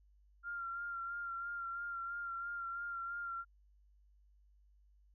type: tone with vibrato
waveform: sine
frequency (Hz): 1386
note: F6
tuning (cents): -14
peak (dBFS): -39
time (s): 0.43-3.45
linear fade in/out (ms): 50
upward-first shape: sine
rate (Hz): 3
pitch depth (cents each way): 28
effects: added 50 Hz sine -64 dBFS peak until 5.14 s